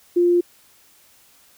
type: tone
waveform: sine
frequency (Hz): 350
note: F4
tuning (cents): +4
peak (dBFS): -13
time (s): 0.16-0.41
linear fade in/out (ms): 10
effects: white hiss -54 dBFS RMS until 1.57 s